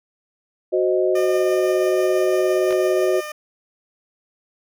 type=chord; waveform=sine; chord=C diminished; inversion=second; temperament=equal; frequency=370 / 523.3 / 622.3 Hz; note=Gb4 / C5 / Eb5; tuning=0 / 0 / 0 cents; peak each=-18 / -23 / -21 dBFS; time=0.72-3.21 s; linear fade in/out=20 ms
type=tone with tremolo; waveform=15% pulse; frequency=605 Hz; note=D#5; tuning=49 cents flat; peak=-21 dBFS; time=1.15-3.32 s; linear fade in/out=5 ms; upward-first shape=triangle; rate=6 Hz; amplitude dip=25%
type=clicks; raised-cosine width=0.3 ms; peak=-16 dBFS; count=2; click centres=2.708 / 2.726 s
effects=none